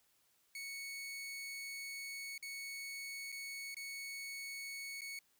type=tone with dropouts; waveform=sawtooth; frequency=2217 Hz; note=C#7; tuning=in tune; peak=-40 dBFS; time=0.55-5.19 s; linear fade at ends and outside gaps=2 ms; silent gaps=2.379-2.426 / 3.319-3.324 / 3.745-3.767 / 5.009-5.017 s; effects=white hiss -74 dBFS RMS until 5.39 s